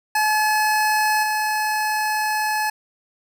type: tone with level steps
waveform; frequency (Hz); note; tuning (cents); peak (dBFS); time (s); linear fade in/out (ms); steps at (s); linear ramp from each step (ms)
25% pulse; 856; A5; -48; -13 / -16; 0.15-2.7; 5; 1.23; 2
effects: none